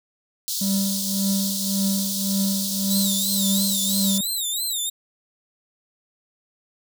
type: high-pass noise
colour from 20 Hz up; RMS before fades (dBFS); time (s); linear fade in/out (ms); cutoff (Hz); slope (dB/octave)
pink; -27; 0.48-4.18; 0; 3700; 48
type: tone with tremolo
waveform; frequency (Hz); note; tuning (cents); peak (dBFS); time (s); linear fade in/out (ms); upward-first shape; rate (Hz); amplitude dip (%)
triangle; 196; G3; 0; -17; 0.61-4.21; 5; triangle; 1.8; 75
type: tone with vibrato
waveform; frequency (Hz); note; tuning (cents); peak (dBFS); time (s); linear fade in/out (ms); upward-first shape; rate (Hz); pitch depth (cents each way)
15% pulse; 3816; A#7; +40; -17; 2.9-4.9; 10; sine; 3; 140
effects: none